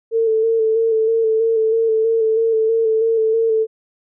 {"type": "tone with vibrato", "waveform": "sine", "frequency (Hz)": 447.4, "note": "A4", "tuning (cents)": 29, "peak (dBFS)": -13, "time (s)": [0.11, 3.67], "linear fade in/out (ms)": 50, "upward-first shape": "square", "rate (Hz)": 3.1, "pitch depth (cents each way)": 24, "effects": []}